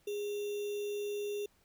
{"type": "tone with sample-and-hold", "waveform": "sine", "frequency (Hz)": 411.4, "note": "G#4", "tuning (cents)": -16, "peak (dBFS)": -34, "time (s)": [0.07, 1.46], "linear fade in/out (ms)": 5, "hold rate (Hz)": 3150, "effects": ["pink hiss -70 dBFS RMS until 1.64 s"]}